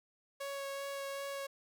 sawtooth tone with vibrato, 554.4 Hz, C#5, in tune, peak -35 dBFS, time 0.4-1.47 s, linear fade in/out 10 ms, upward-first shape sine, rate 2.6 Hz, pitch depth 10 cents each way, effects none

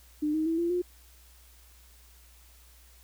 sine tone with pitch steps, 300.8 / 313.8 / 327.3 / 341.4 / 356.1 Hz, D4 / D#4 / E4 / F4 / F4, +42 / +15 / -12 / -39 / +34 cents, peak -25 dBFS, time 0.22-0.82 s, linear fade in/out 10 ms, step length 120 ms, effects added 60 Hz sine -55 dBFS peak until 3.03 s + white hiss -59 dBFS RMS until 3.03 s

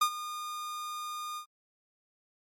45% pulse tone with ADSR envelope, 1218 Hz, D#6, 37 cents flat, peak -21 dBFS, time 0.01-1.46 s, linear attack 8 ms, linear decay 76 ms, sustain -15 dB, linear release 90 ms, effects MP3 64 kbps

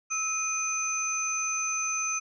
sine tone cluster, 1297 / 2469 / 6130 Hz, E6 / D#7 / G8, -28 / -14 / -40 cents, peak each -34 / -33 / -29 dBFS, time 0.1-2.2 s, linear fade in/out 20 ms, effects none

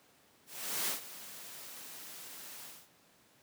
white noise with ADSR envelope, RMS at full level -33 dBFS, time 0.46-2.89 s, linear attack 420 ms, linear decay 120 ms, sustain -15 dB, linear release 240 ms, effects pink hiss -65 dBFS RMS until 3.42 s + high-pass 150 Hz 12 dB/octave

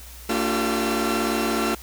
sawtooth tone cluster, 225.8 / 288.1 / 349.3 / 386 / 1353 Hz, A3 / D4 / F4 / G4 / E6, +45 / -33 / 0 / -27 / +45 cents, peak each -22 / -25 / -23 / -26 / -26 dBFS, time 0.29-1.75 s, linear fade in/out 5 ms, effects added 60 Hz sine -41 dBFS peak until 1.82 s + white hiss -44 dBFS RMS until 1.82 s

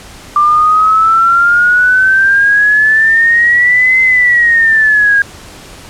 sine exponential two-way sweep, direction up then down, 1182 to 2063 to 1619 Hz, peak -5 dBFS, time 0.36-5.22 s, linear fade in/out 2 ms, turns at 4.01 s, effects pink hiss -33 dBFS RMS until 5.89 s + low-pass 10000 Hz 12 dB/octave

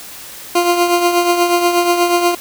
20% pulse tone with tremolo, 349.2 Hz, F4, in tune, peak -4 dBFS, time 0.55-2.35 s, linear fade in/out 5 ms, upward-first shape triangle, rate 8.3 Hz, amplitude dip 60%, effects white hiss -33 dBFS RMS until 2.4 s

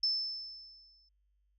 sine tone with exponential decay, 5274 Hz, E8, in tune, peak -26 dBFS, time 0.03-1.09 s, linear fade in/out 5 ms, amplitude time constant 230 ms, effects added 50 Hz sine -70 dBFS peak until 1.58 s

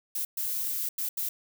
violet noise bursts at uneven times, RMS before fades -31 dBFS, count 4, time 0.15-0.25 / 0.37-0.89 / 0.98-1.09 / 1.17-1.29 s, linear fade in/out 5 ms, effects none

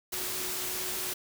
sine tone in noise, 367.6 Hz, F#4, 11 cents flat, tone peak -44 dBFS, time 0.12-1.14 s, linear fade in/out 10 ms, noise white, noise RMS -34 dBFS, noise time 0.12-1.14 s, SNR -13 dB, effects none

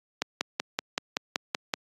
click train, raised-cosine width 0.2 ms, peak -8 dBFS, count 9, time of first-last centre 0.22-1.738 s, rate 5.27 Hz, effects high-pass 200 Hz 12 dB/octave + AAC 32 kbps

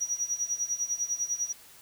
sine tone with tremolo, 5790 Hz, F#8, 38 cents flat, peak -25 dBFS, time 0-1.53 s, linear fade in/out 20 ms, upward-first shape sine, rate 10 Hz, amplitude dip 85%, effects white hiss -53 dBFS RMS until 1.81 s

